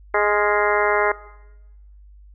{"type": "harmonic tone with a mistuned harmonic", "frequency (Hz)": 208, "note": "G#3", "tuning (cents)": 3, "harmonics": [2, 3, 4, 5, 6, 7, 8, 9, 10], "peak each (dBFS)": [-21, -23, -24, -25, -26, -26, -27, -28, -28], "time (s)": [0.14, 1.12], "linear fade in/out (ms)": 5, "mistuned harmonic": 7, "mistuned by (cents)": -50, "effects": ["noise-tail reverb RT60 1.0 s tail -20 dB re dry", "added 50 Hz sine -43 dBFS peak until 2.34 s"]}